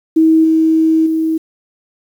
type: tone with level steps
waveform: sine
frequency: 320.3 Hz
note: E4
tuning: 50 cents flat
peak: -6 / -8 / -12 dBFS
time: 0.16-1.38 s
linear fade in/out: 10 ms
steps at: 0.44 / 1.06 s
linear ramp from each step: 5 ms
effects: 7-bit